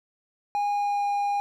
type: tone with pitch glide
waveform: triangle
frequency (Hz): 819 to 811.9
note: G#5 to G#5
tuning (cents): -24 to -39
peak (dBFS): -21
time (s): 0.55-1.4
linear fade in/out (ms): 0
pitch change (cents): -15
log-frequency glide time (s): 0.69-1.06
effects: none